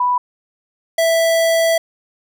sine / square tone pair in turn, 987.8 / 659.3 Hz, B5 / E5, 0 / 0 cents, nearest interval perfect fifth, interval 700 cents, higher first, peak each -13 dBFS, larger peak neither, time 0-0.18 / 0.98-1.78 s, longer second, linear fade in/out 5 ms, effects none

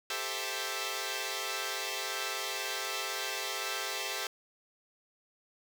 5% pulse chord, A minor seventh, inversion third, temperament equal, 392 / 440 / 523.3 / 659.3 Hz, G4 / A4 / C5 / E5, 0 / 0 / 0 / 0 cents, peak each -28 dBFS, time 0.1-4.27 s, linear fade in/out 2 ms, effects none

